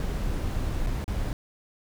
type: noise with dropouts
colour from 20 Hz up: brown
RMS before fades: -28 dBFS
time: 0-1.33 s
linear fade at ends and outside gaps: 1 ms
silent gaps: 0.864-0.869 / 1.043-1.079 s
effects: none